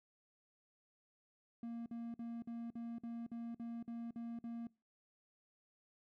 triangle tone bursts, 232.9 Hz, A#3, 1 cent flat, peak -40 dBFS, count 11, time 1.63-4.67 s, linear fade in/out 2 ms, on 230 ms, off 51 ms, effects noise-tail reverb RT60 0.3 s tail -23 dB re dry

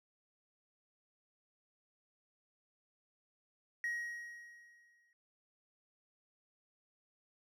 triangle tone with exponential decay, 1892 Hz, A#6, 25 cents sharp, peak -31 dBFS, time 3.84-5.13 s, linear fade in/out 1 ms, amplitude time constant 280 ms, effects tanh soft clip ceiling -29 dBFS

